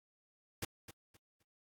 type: noise with echo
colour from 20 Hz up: pink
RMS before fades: -39 dBFS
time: 0.62-0.65 s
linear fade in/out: 5 ms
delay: 260 ms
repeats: 3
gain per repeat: -12 dB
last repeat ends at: 1.43 s
effects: AAC 64 kbps